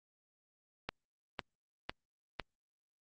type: click train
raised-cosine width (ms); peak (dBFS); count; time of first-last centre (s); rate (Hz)
0.3; -20; 4; 0.89-2.398; 1.99
effects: Opus 48 kbps